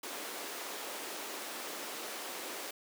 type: high-pass noise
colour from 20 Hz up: pink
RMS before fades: -42 dBFS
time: 0.03-2.71 s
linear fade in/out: 5 ms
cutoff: 310 Hz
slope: 24 dB/octave
effects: none